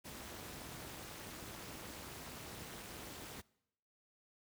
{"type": "noise with amplitude modulation", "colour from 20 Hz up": "pink", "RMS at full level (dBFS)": -45, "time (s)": [0.04, 3.42], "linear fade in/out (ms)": 20, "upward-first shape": "sine", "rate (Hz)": 291, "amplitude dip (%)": 85, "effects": ["noise-tail reverb RT60 0.8 s tail -23 dB re dry", "high-pass 60 Hz 12 dB/octave"]}